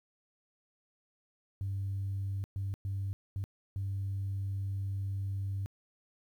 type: tone bursts at uneven times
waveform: sine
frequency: 98 Hz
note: G2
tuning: in tune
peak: -31 dBFS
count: 5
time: 1.61-2.44 / 2.56-2.74 / 2.85-3.13 / 3.36-3.44 / 3.76-5.66 s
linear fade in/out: 0 ms
effects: tanh soft clip ceiling -29 dBFS + 11-bit